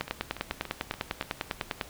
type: two click trains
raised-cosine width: 0.3 ms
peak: -12 / -21 dBFS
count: 19 / 5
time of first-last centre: 0.01-1.812 / 0.08-1.226 s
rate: 9.99 / 3.49 Hz
effects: pink hiss -49 dBFS RMS until 1.89 s